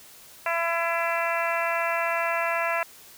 harmonic tone, 336.1 Hz, E4, 34 cents sharp, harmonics 2 / 3 / 4 / 5 / 6 / 7 / 8, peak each -28 / -30 / -31 / -32 / -33 / -33 / -34 dBFS, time 0.46-2.83 s, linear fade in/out 2 ms, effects white hiss -49 dBFS RMS until 3.17 s

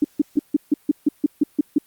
sine tone bursts, 293.7 Hz, D4, in tune, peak -12 dBFS, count 11, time 0.02-1.784 s, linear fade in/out 5 ms, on 24 ms, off 150 ms, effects white hiss -57 dBFS RMS until 1.86 s + Opus 48 kbps

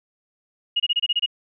sine tone bursts, 2874 Hz, F7, 49 cents sharp, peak -17 dBFS, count 8, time 0.76-1.262 s, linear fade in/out 10 ms, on 40 ms, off 26 ms, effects none

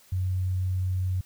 sine tone, 92.5 Hz, F#2, in tune, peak -24 dBFS, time 0.12-1.21 s, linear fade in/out 5 ms, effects white hiss -57 dBFS RMS until 1.25 s

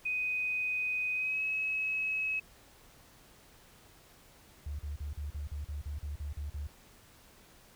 sine tone with pitch glide, 2500 to 2566 Hz, D#7 to E7, +8 to -47 cents, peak -30 dBFS, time 0.05-2.4 s, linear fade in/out 10 ms, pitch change +45 cents, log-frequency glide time 1.14-1.42 s
sine tone bursts, 73.1 Hz, D2, 7 cents flat, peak -35 dBFS, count 12, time 4.66-6.671 s, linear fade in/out 5 ms, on 130 ms, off 41 ms
effects pink hiss -59 dBFS RMS until 7.75 s

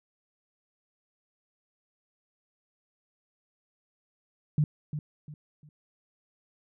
sine tone with echo, 150 Hz, D3, 37 cents sharp, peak -20 dBFS, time 4.58-4.64 s, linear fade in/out 2 ms, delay 350 ms, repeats 3, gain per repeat -10 dB, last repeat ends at 5.69 s, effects none

